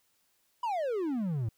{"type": "exponential sweep", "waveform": "triangle", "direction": "down", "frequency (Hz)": [1004, 103.83], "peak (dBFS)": -27, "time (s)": [0.63, 1.49], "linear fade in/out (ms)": 5, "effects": ["white hiss -72 dBFS RMS until 1.57 s"]}